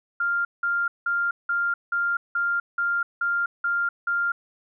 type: tone bursts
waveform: sine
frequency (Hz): 1396.9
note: F6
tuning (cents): 0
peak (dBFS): -21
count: 10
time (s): 0.2-4.32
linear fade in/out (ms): 5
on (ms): 250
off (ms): 180
effects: none